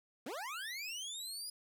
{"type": "linear sweep", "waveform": "25% pulse", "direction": "up", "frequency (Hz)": [207.7, 4978], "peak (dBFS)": -37, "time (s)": [0.26, 1.5], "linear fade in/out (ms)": 5, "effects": []}